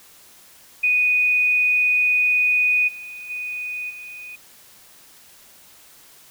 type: tone with level steps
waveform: sine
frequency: 2481 Hz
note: D#7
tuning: 6 cents flat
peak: -15 / -33 / -26 / -34 dBFS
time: 0.83-4.36 s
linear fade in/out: 10 ms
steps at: 2.87 / 3.29 / 3.89 s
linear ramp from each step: 20 ms
effects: white hiss -49 dBFS RMS until 6.3 s